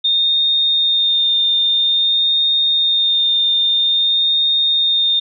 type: tone with vibrato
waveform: sine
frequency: 3650 Hz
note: A#7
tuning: 37 cents flat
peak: -12 dBFS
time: 0.04-5.2 s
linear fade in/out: 10 ms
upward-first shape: sine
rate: 0.5 Hz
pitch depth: 13 cents each way
effects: none